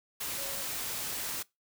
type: tone in noise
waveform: sine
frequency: 554.4 Hz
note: C#5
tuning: in tune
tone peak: -45 dBFS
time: 0.37-0.63 s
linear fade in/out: 10 ms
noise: white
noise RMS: -36 dBFS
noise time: 0.2-1.43 s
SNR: -12 dB
effects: noise-tail reverb RT60 0.2 s tail -22 dB re dry

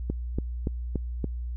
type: click train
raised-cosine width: 3 ms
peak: -15 dBFS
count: 5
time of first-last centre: 0.1-1.243 s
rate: 3.5 Hz
effects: added 60 Hz sine -30 dBFS peak until 1.56 s

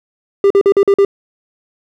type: tone bursts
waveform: triangle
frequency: 397.7 Hz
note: G4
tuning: 25 cents sharp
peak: -4 dBFS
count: 6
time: 0.44-1.049 s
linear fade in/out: 2 ms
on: 64 ms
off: 45 ms
effects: none

